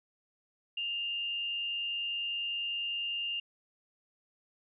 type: tone with frequency modulation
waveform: sine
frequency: 2805 Hz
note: F7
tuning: 7 cents sharp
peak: -32 dBFS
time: 0.77-3.4 s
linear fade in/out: 5 ms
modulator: 155 Hz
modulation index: 0.27
effects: none